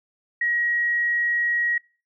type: tone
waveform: sine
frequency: 1900 Hz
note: A#6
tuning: 33 cents sharp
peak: -20 dBFS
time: 0.41-1.78 s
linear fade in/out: 5 ms
effects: noise-tail reverb RT60 0.4 s tail -25 dB re dry